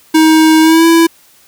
square tone with pitch glide, 316.4 to 331.4 Hz, D#4 to E4, +29 to +9 cents, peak -5 dBFS, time 0.14-1.07 s, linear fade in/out 10 ms, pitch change +80 cents, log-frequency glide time 0.61-0.86 s, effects white hiss -46 dBFS RMS until 1.47 s

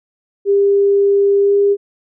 sine tone with pitch glide, 400 to 402.8 Hz, G4 to G4, +35 to +47 cents, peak -9 dBFS, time 0.45-1.77 s, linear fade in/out 50 ms, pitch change +12 cents, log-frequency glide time 1.41-1.54 s, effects none

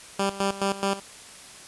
10% pulse tone with tremolo, 196.9 Hz, G3, 8 cents sharp, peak -14 dBFS, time 0.19-1 s, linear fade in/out 5 ms, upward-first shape square, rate 4.7 Hz, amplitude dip 80%, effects white hiss -45 dBFS RMS until 1.67 s + resampled to 24000 Hz

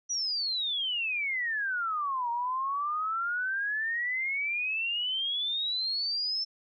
sine exponential two-way sweep, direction down then up, 5920 to 932.3 to 5350 Hz, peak -28 dBFS, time 0.09-6.45 s, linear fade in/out 20 ms, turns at 2.3 s, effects none

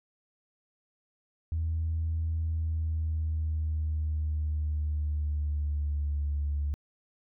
sine tone with pitch glide, 80.9 to 72.49 Hz, E2 to D2, -32 to -22 cents, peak -26 dBFS, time 1.52-6.74 s, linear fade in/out 0 ms, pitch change -190 cents, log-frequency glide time 2.41-6.22 s, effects tanh soft clip ceiling -23 dBFS

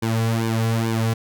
sawtooth tone with flanger, 113.3 Hz, A#2, 49 cents flat, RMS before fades -21 dBFS, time 0.02-1.14 s, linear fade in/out 10 ms, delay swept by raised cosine 1.5 to 3.3 ms, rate 2.3 Hz, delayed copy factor -0.95, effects none

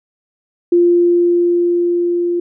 sine tone with level ramp, 348 Hz, F4, 6 cents flat, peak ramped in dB -7 to -14 dBFS, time 0.72-2.4 s, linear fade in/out 5 ms, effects none

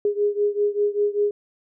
sine beating tone pair, 410.4 / 415.5 Hz, G#4 / G#4, -21 / +1 cents, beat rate 5.1 Hz, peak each -21 / -23 dBFS, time 0.05-1.31 s, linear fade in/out 2 ms, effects none

